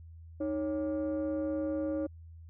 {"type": "tone pair together", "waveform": "sine", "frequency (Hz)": [310, 553.8], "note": ["D#4", "C#5"], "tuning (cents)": [-6, -2], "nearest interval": "minor seventh", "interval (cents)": 1004, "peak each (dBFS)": [-30, -32], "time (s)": [0.4, 2.07], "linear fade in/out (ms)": 10, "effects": ["tanh soft clip ceiling -27 dBFS", "added 82 Hz sine -47 dBFS peak until 2.49 s"]}